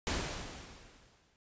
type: noise with exponential decay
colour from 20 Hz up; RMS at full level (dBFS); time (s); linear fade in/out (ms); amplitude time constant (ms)
pink; -32; 0.07-1.36; 0; 280
effects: resampled to 16000 Hz